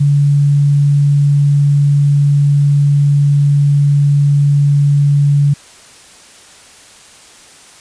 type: tone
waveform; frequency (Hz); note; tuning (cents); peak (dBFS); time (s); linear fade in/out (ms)
sine; 143.2; D3; -43; -7; 0-5.54; 10
effects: white hiss -40 dBFS RMS until 7.8 s + resampled to 22050 Hz